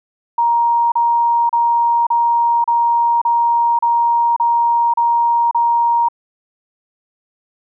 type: tone bursts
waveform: sine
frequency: 939 Hz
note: A#5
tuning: 12 cents sharp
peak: -11 dBFS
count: 10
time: 0.38-6.086 s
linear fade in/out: 5 ms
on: 540 ms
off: 34 ms
effects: none